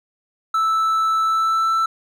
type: tone with pitch glide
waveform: triangle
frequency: 1316 to 1329 Hz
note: E6 to E6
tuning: -3 to +14 cents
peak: -14 dBFS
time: 0.54-1.86 s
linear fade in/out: 5 ms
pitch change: +17 cents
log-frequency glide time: 1.23-1.71 s
effects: none